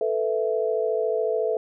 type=chord; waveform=sine; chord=A suspended second; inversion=none; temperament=equal; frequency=440 / 493.9 / 659.3 Hz; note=A4 / B4 / E5; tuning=0 / 0 / 0 cents; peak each=-24 / -27 / -27 dBFS; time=0.01-1.57 s; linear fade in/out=2 ms; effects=none